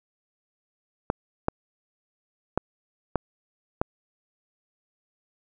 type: clicks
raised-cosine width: 1 ms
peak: -8 dBFS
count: 5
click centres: 1.101 / 1.484 / 2.576 / 3.157 / 3.815 s
effects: none